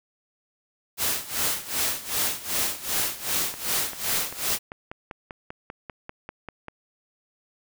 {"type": "noise with tremolo", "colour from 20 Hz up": "white", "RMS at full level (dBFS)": -24, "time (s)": [0.97, 4.59], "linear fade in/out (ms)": 50, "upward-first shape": "sine", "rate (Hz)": 2.6, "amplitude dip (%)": 85}
{"type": "click train", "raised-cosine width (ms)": 0.5, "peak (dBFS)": -21, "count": 17, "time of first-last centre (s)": [3.54, 6.683], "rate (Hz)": 5.09}
{"effects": []}